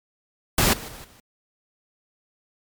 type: noise with level steps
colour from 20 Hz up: pink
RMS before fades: -18 / -36 / -41 / -52 dBFS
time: 0.58-1.2 s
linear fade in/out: 2 ms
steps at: 0.73 / 0.88 / 1.04 s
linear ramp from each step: 5 ms
effects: MP3 96 kbps